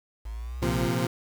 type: exponential two-way sweep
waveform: sine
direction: up then down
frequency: 52.6 to 65.9 to 52.6 Hz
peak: -32 dBFS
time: 0.25-0.88 s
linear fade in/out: 10 ms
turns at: 0.65 s
type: chord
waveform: 20% pulse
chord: Bb suspended second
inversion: none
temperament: equal with one note detuned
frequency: 116.54 / 130.81 / 172.61 Hz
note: Bb2 / C3 / F3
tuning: 0 / 0 / -20 cents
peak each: -24 dBFS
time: 0.62-1.07 s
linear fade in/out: 5 ms
effects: 8-bit